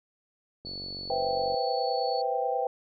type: tone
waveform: sine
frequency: 4435 Hz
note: C#8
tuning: in tune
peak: -36 dBFS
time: 0.65-2.22 s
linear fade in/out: 10 ms
type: click train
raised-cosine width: 2 ms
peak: -31 dBFS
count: 43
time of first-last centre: 0.65-1.544 s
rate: 47 Hz
type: chord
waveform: sine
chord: C major seventh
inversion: third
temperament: equal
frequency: 493.9 / 523.3 / 659.3 / 784 Hz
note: B4 / C5 / E5 / G5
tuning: 0 / 0 / 0 / 0 cents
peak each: -31 / -33 / -34 / -29 dBFS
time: 1.1-2.67 s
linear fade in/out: 2 ms
effects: none